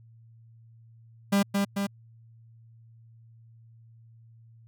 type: tone with echo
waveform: 45% pulse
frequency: 199.5 Hz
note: G3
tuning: 31 cents sharp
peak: -20 dBFS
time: 1.32-1.43 s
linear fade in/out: 10 ms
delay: 220 ms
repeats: 2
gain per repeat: -3 dB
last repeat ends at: 1.87 s
effects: added 114 Hz sine -51 dBFS peak until 4.67 s